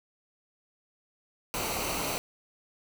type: noise with comb filter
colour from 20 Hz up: pink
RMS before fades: -32 dBFS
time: 1.54-2.18 s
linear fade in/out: 0 ms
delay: 0.58 ms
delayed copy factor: -0.6
effects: none